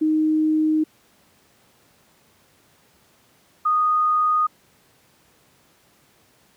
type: tone pair in turn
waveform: sine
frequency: 311.1 / 1237.2 Hz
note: D#4 / D#6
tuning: 0 / -10 cents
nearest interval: 2 octaves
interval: 2390 cents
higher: second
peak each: -16 dBFS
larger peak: neither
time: 0.01-0.84 / 3.65-4.47 s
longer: first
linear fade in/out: 10 ms
effects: pink hiss -58 dBFS RMS until 6.56 s + high-pass 100 Hz 12 dB/octave